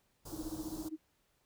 pink band-stop noise, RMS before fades -47 dBFS, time 0.25-0.89 s, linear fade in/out 10 ms, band 1100 to 4400 Hz, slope 24 dB/octave
sine tone with tremolo, 314.5 Hz, D#4, 19 cents sharp, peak -36 dBFS, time 0.32-0.98 s, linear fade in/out 20 ms, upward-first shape sine, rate 15 Hz, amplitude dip 95%
effects pink hiss -75 dBFS RMS until 1.45 s

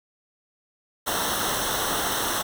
pink noise with comb filter, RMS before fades -26 dBFS, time 1.06-2.43 s, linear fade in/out 20 ms, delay 0.42 ms, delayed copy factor -0.8, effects none

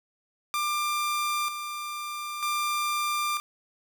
sawtooth tone with tremolo, 1191 Hz, D6, 24 cents sharp, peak -22 dBFS, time 0.54-3.4 s, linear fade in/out 0 ms, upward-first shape square, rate 0.53 Hz, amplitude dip 55%, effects none

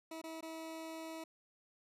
20% pulse tone with dropouts, 323 Hz, E4, 35 cents flat, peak -39 dBFS, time 0.11-1.24 s, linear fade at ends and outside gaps 5 ms, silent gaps 0.216-0.238 / 0.409-0.426 s, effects resampled to 32000 Hz

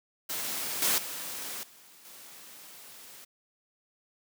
white noise with level steps, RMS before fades -34 / -26 / -38 / -55 / -49 dBFS, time 0.29-3.25 s, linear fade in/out 10 ms, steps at 0.82 / 0.98 / 1.63 / 2.05 s, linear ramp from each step 2 ms, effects high-pass 150 Hz 12 dB/octave

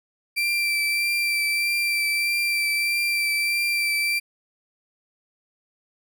35% pulse tone with vibrato, 2349 Hz, D7, in tune, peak -19 dBFS, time 0.36-4.2 s, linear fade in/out 20 ms, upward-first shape triangle, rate 1.6 Hz, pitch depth 20 cents each way, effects none

